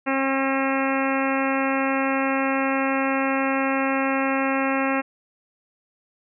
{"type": "harmonic tone", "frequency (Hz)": 269.4, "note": "C#4", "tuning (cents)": -49, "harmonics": [1, 2, 3, 4, 5, 6, 7, 8, 9, 10], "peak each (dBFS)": [-24, -27, -29, -30, -31, -32, -32, -33, -34, -34], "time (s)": [0.06, 5.02], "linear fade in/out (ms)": 20, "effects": []}